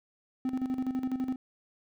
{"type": "tone with tremolo", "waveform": "triangle", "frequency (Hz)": 258.4, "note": "C4", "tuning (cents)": -21, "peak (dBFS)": -25, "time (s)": [0.45, 1.36], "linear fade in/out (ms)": 2, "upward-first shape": "square", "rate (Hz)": 12, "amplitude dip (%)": 65, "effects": []}